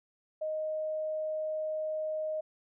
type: tone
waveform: sine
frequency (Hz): 622.3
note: D#5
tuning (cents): 0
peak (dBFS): -31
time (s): 0.41-2.41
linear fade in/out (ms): 10
effects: none